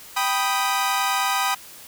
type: chord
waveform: sawtooth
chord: G augmented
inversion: none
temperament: equal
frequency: 784 / 987.8 / 1244.5 Hz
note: G5 / B5 / D#6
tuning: 0 / 0 / 0 cents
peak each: -21 dBFS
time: 0.16-1.55 s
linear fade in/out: 10 ms
effects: white hiss -43 dBFS RMS until 1.87 s